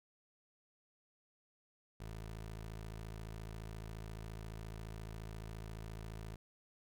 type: tone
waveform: 20% pulse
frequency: 54.4 Hz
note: A1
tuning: 19 cents flat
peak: -40 dBFS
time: 2-6.36 s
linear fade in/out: 5 ms
effects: none